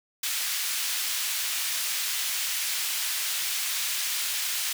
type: high-pass noise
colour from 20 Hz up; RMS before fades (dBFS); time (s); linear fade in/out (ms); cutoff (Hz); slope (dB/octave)
pink; -29; 0.23-4.73; 5; 2500; 12
effects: none